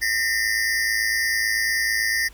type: tone cluster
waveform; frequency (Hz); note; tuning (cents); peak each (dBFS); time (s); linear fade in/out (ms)
square; 1822 / 1931 / 2038 / 4865; A#6 / B6 / C7 / D#8; -40 / -39 / -46 / -40; -23 / -28 / -29 / -31; 0.01-2.29; 20
effects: added 50 Hz sine -46 dBFS peak until 2.33 s + pink hiss -52 dBFS RMS until 2.33 s